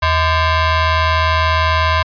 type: ring-modulated tone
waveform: sawtooth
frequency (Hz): 554.4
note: C#5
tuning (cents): 0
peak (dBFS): -5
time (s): 0.02-2.03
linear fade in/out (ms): 10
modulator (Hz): 473
effects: resampled to 11025 Hz